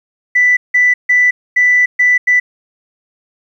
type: tone bursts at uneven times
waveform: sine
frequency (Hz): 1982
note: B6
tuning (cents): +6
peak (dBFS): -6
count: 6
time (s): 0.35-0.57 / 0.74-0.94 / 1.09-1.31 / 1.56-1.86 / 1.99-2.18 / 2.27-2.4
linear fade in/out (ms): 10
effects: tanh soft clip ceiling -2 dBFS + 8-bit